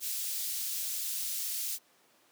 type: high-pass noise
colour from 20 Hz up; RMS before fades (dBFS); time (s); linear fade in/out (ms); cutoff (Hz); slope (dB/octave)
white; -35; 0-1.79; 50; 3900; 12
effects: pink hiss -65 dBFS RMS until 2.31 s + high-pass 300 Hz 12 dB/octave